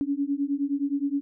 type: beating tone pair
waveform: sine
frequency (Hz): 277.2 / 286.8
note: C#4 / D4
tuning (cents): 0 / -41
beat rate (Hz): 9.6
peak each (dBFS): -27 / -27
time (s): 0.01-1.21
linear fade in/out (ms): 0
effects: none